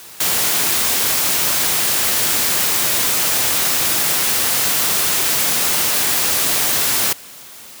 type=noise; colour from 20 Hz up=white; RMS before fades=-17 dBFS; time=0.2-7.13 s; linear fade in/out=5 ms; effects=white hiss -38 dBFS RMS until 7.8 s + high-pass 80 Hz 12 dB/octave